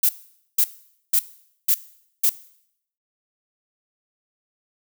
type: noise bursts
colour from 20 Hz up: violet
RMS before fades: -17 dBFS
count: 5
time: 0.03-2.295 s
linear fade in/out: 5 ms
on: 61 ms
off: 490 ms
effects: noise-tail reverb RT60 0.7 s tail -18 dB re dry